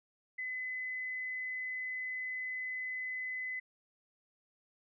sine tone, 2020 Hz, B6, 39 cents sharp, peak -36 dBFS, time 0.38-3.6 s, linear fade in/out 10 ms, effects none

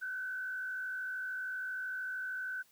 sine tone with frequency modulation, 1515 Hz, F#6, 40 cents sharp, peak -36 dBFS, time 0.01-2.63 s, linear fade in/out 20 ms, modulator 53 Hz, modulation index 0.66, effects white hiss -67 dBFS RMS until 2.71 s

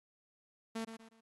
sawtooth tone with echo, 224.9 Hz, A3, 38 cents sharp, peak -33 dBFS, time 0.75-0.85 s, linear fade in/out 10 ms, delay 120 ms, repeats 3, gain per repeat -9 dB, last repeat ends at 1.21 s, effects AAC 32 kbps

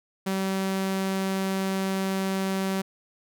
sawtooth tone, 191.9 Hz, G3, 37 cents flat, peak -21 dBFS, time 0.26-2.82 s, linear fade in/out 10 ms, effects none

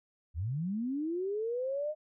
sine linear sweep, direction up, 69.3 to 622.3 Hz, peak -31 dBFS, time 0.34-1.95 s, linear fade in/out 50 ms, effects none

